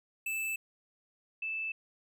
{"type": "tone pair in turn", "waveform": ["square", "sine"], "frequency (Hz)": [2634, 2634], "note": ["E7", "E7"], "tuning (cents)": [-2, -2], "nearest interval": "unison", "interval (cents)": 0, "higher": "neither", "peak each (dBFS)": [-33, -33], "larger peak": "neither", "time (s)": [[0.26, 0.56], [1.42, 1.72]], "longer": "neither", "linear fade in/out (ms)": 5, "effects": []}